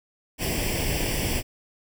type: noise with comb filter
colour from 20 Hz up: pink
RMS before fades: -26 dBFS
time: 0.38-1.43 s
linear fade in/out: 50 ms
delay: 0.38 ms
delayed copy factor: +0.8
effects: none